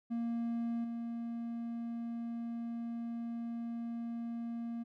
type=tone with level steps; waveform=triangle; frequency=233.1 Hz; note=A#3; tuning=in tune; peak=-31 / -35 dBFS; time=0.1-4.84 s; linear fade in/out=20 ms; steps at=0.84 s; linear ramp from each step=5 ms; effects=none